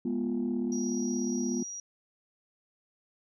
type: chord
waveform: sine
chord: F diminished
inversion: first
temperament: equal with one note detuned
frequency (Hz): 207.7 / 244.5 / 349.2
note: Ab3 / Cb4 / F4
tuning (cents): 0 / -17 / 0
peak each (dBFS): -33 / -29 / -34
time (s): 0.05-1.63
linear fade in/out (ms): 5
type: tone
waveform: sine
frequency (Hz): 5750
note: F8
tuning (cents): +50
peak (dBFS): -37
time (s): 0.72-1.8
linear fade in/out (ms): 2
effects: tanh soft clip ceiling -22 dBFS